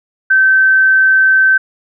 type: tone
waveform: sine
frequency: 1544 Hz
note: G6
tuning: 27 cents flat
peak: -6 dBFS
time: 0.3-1.58 s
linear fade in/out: 10 ms
effects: none